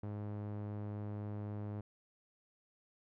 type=tone with low-pass filter; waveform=sawtooth; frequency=103.83 Hz; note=G#2; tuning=in tune; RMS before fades=-42 dBFS; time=0.03-1.81 s; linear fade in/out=5 ms; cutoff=960 Hz; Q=0.52; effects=none